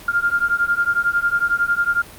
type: beating tone pair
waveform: sine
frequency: 1396.9 / 1407.9 Hz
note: F6 / F6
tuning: 0 / +14 cents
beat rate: 11 Hz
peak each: -19 dBFS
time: 0.08-2.02 s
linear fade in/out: 5 ms
effects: pink hiss -40 dBFS RMS until 2.18 s + Opus 48 kbps